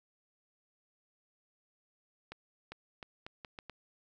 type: accelerating click train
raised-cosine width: 0.3 ms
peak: -28 dBFS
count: 7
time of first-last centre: 2.32-3.697 s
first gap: 400 ms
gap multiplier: 0.77
effects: none